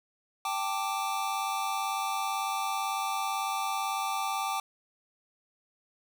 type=chord; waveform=square; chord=G suspended second; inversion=none; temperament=just; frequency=784 / 882 / 1176 Hz; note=G5 / A5 / D6; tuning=0 / +4 / +2 cents; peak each=-34 / -36 / -34 dBFS; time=0.45-4.6 s; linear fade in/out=2 ms; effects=none